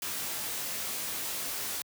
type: noise with comb filter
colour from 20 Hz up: white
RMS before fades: -35 dBFS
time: 0.02-1.82 s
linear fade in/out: 2 ms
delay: 20 ms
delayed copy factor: -0.7
effects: high-pass 80 Hz 12 dB/octave